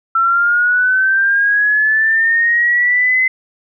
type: linear sweep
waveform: sine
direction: up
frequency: 1337 to 2049 Hz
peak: -10 dBFS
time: 0.15-3.28 s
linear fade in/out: 5 ms
effects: none